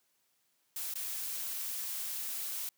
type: noise with dropouts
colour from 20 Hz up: blue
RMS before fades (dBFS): -38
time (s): 0.76-2.69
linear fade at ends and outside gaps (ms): 2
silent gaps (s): 0.939-0.955
effects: white hiss -75 dBFS RMS until 2.77 s + high-pass 100 Hz 12 dB/octave